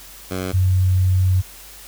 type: tone pair in turn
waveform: 10% pulse / sine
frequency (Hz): 92.8 / 92.8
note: F#2 / F#2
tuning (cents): +6 / +6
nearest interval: unison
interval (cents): 0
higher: neither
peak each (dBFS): -15 / -13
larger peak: second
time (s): 0.3-0.53 / 0.53-1.42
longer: second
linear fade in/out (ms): 20
effects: added 47 Hz sine -46 dBFS peak until 1.87 s + white hiss -41 dBFS RMS until 1.87 s